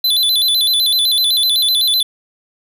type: tone with vibrato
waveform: square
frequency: 3747 Hz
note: A#7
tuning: 8 cents sharp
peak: -12 dBFS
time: 0.04-2.03 s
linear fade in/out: 5 ms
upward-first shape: square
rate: 7.9 Hz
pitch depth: 130 cents each way
effects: none